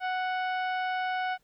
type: harmonic tone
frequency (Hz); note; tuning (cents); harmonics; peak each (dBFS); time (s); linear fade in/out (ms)
740; F#5; 0; 1 / 2 / 3 / 4 / 5 / 6 / 7; -29 / -34 / -40 / -44 / -52 / -56 / -55; 0-1.38; 50
effects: pink hiss -71 dBFS RMS until 1.43 s